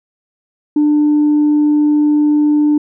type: tone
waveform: sine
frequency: 297.7 Hz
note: D4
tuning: 24 cents sharp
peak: -7 dBFS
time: 0.76-2.78 s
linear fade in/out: 5 ms
effects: tanh soft clip ceiling -6 dBFS